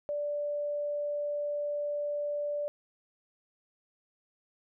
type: tone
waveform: sine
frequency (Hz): 585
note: D5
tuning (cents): -7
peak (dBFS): -30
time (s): 0.09-2.68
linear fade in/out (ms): 0
effects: none